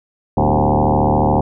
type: tone with frequency modulation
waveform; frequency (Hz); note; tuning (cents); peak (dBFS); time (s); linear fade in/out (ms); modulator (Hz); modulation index
sine; 312; D#4; +5; -11; 0.37-1.41; 5; 74.1; 7.9
effects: none